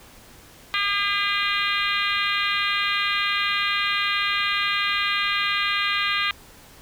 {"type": "harmonic tone", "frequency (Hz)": 404.1, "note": "G#4", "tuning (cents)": -47, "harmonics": [3, 4, 5, 6, 7, 8, 9, 10], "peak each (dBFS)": [-27, -29, -27, -28, -31, -30, -32, -33], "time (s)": [0.74, 6.31], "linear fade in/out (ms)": 0, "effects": ["pink hiss -48 dBFS RMS until 6.81 s"]}